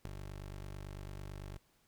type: tone with ADSR envelope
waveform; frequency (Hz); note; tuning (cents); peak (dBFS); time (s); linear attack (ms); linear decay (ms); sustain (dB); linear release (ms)
20% pulse; 49; G1; 0; -31; 0.05-1.58; 4; 8; -8; 6
effects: pink hiss -72 dBFS RMS until 1.87 s